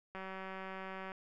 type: click train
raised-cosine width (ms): 0.5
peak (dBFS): -30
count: 185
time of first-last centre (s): 0.15-1.118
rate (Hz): 190
effects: none